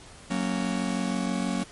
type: chord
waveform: 45% pulse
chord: F# major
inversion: none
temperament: just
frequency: 185 / 231.2 / 277.5 Hz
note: F#3 / A#3 / C#4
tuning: 0 / -14 / +2 cents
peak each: -29 / -30 / -32 dBFS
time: 0.3-1.64 s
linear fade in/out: 10 ms
effects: pink hiss -48 dBFS RMS until 1.71 s + MP3 48 kbps